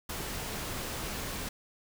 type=noise; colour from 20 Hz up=pink; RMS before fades=-37 dBFS; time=0.09-1.49 s; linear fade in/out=5 ms; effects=none